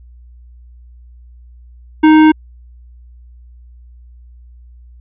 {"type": "tone with hard clipping", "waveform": "triangle", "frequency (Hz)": 311.1, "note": "D#4", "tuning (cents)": 0, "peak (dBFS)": -6, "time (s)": [2.03, 2.32], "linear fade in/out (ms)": 10, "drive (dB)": 18, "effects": ["added 60 Hz sine -37 dBFS peak until 5 s", "resampled to 8000 Hz"]}